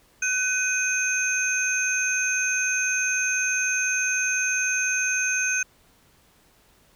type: tone cluster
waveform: sine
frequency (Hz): 1510 / 2504 / 6330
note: F#6 / D#7 / G8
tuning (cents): +35 / +10 / +16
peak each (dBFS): -25 / -25 / -25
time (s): 0.22-5.63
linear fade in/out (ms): 5
effects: tanh soft clip ceiling -15 dBFS + pink hiss -59 dBFS RMS until 6.95 s